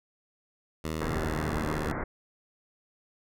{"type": "tone with pitch glide", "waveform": "10% pulse", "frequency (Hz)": [79, 75.83], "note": ["D#2", "D#2"], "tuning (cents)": [27, -44], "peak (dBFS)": -23, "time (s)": [0.84, 1.92], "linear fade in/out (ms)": 5, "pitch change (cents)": -71, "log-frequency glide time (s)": [1.02, 1.76]}
{"type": "low-pass noise", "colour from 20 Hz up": "pink", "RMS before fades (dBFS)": -33, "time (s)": [1.01, 2.04], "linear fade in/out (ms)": 5, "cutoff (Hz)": 2100, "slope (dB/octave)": 96}
{"effects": []}